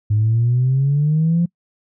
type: exponential sweep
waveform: sine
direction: up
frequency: 103.83 to 174.61 Hz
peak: -12 dBFS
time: 0.1-1.46 s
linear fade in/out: 10 ms
effects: noise-tail reverb RT60 0.1 s tail -26 dB re dry + tanh soft clip ceiling -9 dBFS